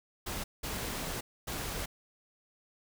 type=noise bursts at uneven times; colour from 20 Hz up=pink; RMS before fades=-37 dBFS; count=3; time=0.26-0.44 / 0.63-1.21 / 1.47-1.86 s; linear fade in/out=10 ms; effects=none